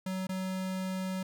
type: tone with dropouts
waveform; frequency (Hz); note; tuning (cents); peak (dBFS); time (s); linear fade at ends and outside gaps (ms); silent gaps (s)
square; 187.5; F#3; +23; -33; 0.06-1.23; 5; 0.27-0.291
effects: none